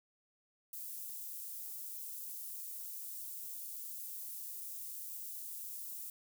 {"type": "high-pass noise", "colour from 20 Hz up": "white", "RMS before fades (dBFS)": -45, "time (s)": [0.73, 6.1], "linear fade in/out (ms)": 2, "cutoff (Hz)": 11000, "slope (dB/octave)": 12, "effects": []}